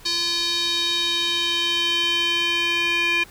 square tone with band-pass filter sweep, 343 Hz, F4, 31 cents flat, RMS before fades -22 dBFS, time 0.05-3.24 s, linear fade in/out 10 ms, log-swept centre 4400 to 2500 Hz, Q 4.7, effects pink hiss -47 dBFS RMS until 3.3 s

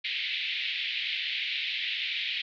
pink band-pass noise, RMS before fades -32 dBFS, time 0.04-2.42 s, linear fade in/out 10 ms, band 2100 to 3900 Hz, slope 48 dB/octave, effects none

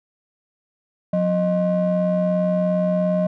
triangle ring-modulated tone, 219.3 Hz, A3, 6 cents flat, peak -12 dBFS, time 1.13-3.27 s, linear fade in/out 5 ms, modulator 400 Hz, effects none

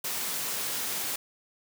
white high-pass noise, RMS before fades -32 dBFS, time 0.04-1.16 s, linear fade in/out 5 ms, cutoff 130 Hz, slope 12 dB/octave, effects none

